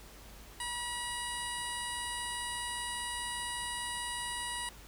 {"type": "tone with low-pass filter", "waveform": "15% pulse", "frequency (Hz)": 965, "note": "B5", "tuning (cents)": -40, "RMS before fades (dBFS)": -38, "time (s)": [0.6, 4.69], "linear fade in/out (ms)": 2, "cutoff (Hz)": 9500, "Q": 3.1, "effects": ["added 50 Hz sine -53 dBFS peak until 4.87 s", "pink hiss -54 dBFS RMS until 4.87 s"]}